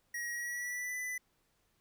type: tone with pitch glide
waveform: square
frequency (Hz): 1900 to 1995.6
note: A#6 to B6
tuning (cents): +33 to +17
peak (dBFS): -37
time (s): 0.14-1.18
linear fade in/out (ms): 5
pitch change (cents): +84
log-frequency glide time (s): 0.33-0.97
effects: pink hiss -75 dBFS RMS until 1.8 s